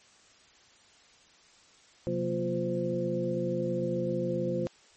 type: tone cluster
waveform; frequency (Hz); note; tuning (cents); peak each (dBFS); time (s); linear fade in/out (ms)
sine; 130.1 / 181.6 / 237 / 350 / 517; C3 / F#3 / A#3 / F4 / C5; -9 / -32 / +29 / +4 / -21; -36 / -34 / -37 / -33 / -32; 2.07-4.67; 0
effects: white hiss -59 dBFS RMS until 4.96 s + MP3 32 kbps